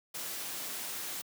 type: noise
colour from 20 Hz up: white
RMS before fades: -39 dBFS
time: 0.14-1.22 s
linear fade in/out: 10 ms
effects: high-pass 150 Hz 12 dB/octave